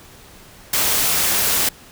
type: noise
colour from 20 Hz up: white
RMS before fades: -18 dBFS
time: 0.73-1.69 s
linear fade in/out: 5 ms
effects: pink hiss -44 dBFS RMS until 1.91 s